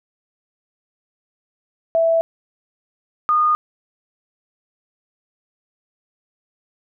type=tone pair in turn; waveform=sine; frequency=659.3 / 1225.3 Hz; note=E5 / D#6; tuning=0 / -27 cents; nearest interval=major seventh; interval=1073 cents; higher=second; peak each=-13 dBFS; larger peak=neither; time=1.95-2.21 / 3.29-3.55 s; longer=neither; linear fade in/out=0 ms; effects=none

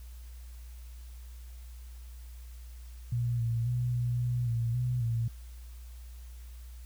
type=tone with pitch steps; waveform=sine; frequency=119.7 / 116.1 / 122.7 / 121.4 / 122.2 / 116.6 / 124.1 / 115.7 Hz; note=A#2 / A#2 / B2 / B2 / B2 / A#2 / B2 / A#2; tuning=+46 / -7 / -11 / -29 / -18 / +1 / +9 / -13 cents; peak=-27 dBFS; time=3.12-5.28 s; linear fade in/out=5 ms; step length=270 ms; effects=added 60 Hz sine -43 dBFS peak until 6.85 s + white hiss -60 dBFS RMS until 6.85 s

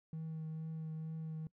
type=tone with vibrato; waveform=triangle; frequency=159 Hz; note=D#3; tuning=38 cents sharp; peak=-37 dBFS; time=0.13-1.47 s; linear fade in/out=2 ms; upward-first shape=triangle; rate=2.2 Hz; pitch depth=16 cents each way; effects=noise-tail reverb RT60 0.1 s tail -23 dB re dry + tanh soft clip ceiling -35 dBFS

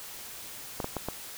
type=clicks; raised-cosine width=1 ms; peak=-17 dBFS; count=4; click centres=0.802 / 0.844 / 0.967 / 1.086 s; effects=white hiss -43 dBFS RMS until 1.37 s

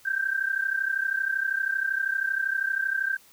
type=tone pair together; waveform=sine; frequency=1557 / 1589.7 Hz; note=G6 / G6; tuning=-12 / +24 cents; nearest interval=unison; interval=36 cents; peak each=-27 dBFS; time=0.05-3.17 s; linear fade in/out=10 ms; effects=white hiss -56 dBFS RMS until 3.32 s

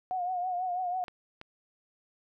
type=tone with vibrato; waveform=sine; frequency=726 Hz; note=F#5; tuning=33 cents flat; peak=-29 dBFS; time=0.11-1.04 s; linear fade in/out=0 ms; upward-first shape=triangle; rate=6.1 Hz; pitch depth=66 cents each way
type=clicks; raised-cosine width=0.3 ms; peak=-27 dBFS; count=2; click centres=1.082 / 1.414 s
effects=none

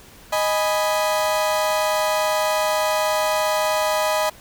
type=chord; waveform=35% pulse; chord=G# minor; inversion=second; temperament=equal; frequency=622.3 / 830.6 / 987.8 Hz; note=D#5 / G#5 / B5; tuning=0 / 0 / 0 cents; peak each=-19 / -24 / -23 dBFS; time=0.32-4.3 s; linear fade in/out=10 ms; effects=pink hiss -46 dBFS RMS until 4.4 s

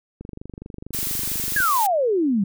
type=click train; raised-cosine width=3 ms; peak=-22 dBFS; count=35; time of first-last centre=0.21-1.603 s; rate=24.4 Hz
type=noise; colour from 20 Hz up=blue; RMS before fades=-26 dBFS; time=0.93-1.87 s; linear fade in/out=10 ms
type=exponential sweep; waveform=sine; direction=down; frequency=1714 to 185.9 Hz; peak=-17 dBFS; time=1.56-2.44 s; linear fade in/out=5 ms
effects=none

